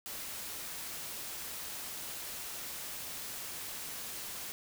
white noise, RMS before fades -42 dBFS, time 0.06-4.52 s, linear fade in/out 0 ms, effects none

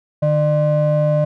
triangle ring-modulated tone, 224.9 Hz, A3, 38 cents sharp, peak -8 dBFS, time 0.22-1.25 s, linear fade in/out 10 ms, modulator 376 Hz, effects none

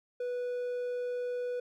triangle tone, 491.9 Hz, B4, 7 cents flat, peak -30 dBFS, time 0.2-1.6 s, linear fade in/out 5 ms, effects none

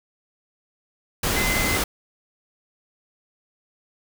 sine tone in noise, 2053 Hz, C7, 33 cents flat, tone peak -25 dBFS, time 1.36-1.77 s, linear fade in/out 5 ms, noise pink, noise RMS -23 dBFS, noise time 1.23-1.84 s, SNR -5 dB, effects none

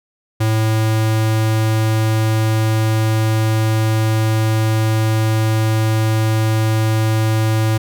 square tone, 110 Hz, A2, in tune, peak -14 dBFS, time 0.4-7.78 s, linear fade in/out 10 ms, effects none

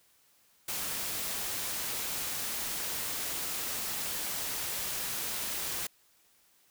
white noise, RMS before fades -35 dBFS, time 0.68-5.87 s, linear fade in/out 5 ms, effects white hiss -66 dBFS RMS until 6.7 s

